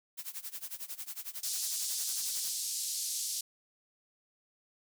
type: noise with tremolo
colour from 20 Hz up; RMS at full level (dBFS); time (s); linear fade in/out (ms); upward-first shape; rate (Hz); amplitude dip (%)
blue; -39; 0.17-2.53; 20; sine; 11; 90
type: band-pass noise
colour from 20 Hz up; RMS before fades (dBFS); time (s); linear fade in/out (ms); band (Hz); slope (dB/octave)
pink; -36; 1.43-3.41; 5; 4700 to 12000; 24
effects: none